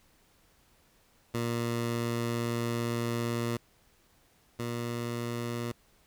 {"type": "tone pair in turn", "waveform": "15% pulse", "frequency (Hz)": [117.7, 118.66], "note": ["A#2", "A#2"], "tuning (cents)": [17, 31], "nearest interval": "unison", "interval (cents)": 14, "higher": "second", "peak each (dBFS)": [-23, -26], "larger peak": "first", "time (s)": [[1.34, 3.57], [4.59, 5.72]], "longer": "first", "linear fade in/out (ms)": 5, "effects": ["pink hiss -65 dBFS RMS until 6.06 s"]}